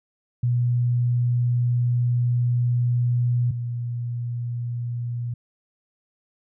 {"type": "tone pair in turn", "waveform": "sine", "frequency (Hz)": [121.6, 119.93], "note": ["B2", "A#2"], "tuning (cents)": [-26, 50], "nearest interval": "unison", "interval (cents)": 24, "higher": "first", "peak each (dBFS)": [-18, -25], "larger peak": "first", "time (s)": [[0.43, 3.51], [3.51, 5.34]], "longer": "first", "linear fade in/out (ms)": 5, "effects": []}